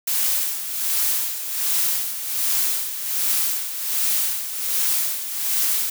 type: noise with tremolo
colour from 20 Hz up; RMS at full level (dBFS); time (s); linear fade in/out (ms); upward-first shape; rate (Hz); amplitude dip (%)
blue; -20; 0.07-5.9; 5; sine; 1.3; 65
effects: none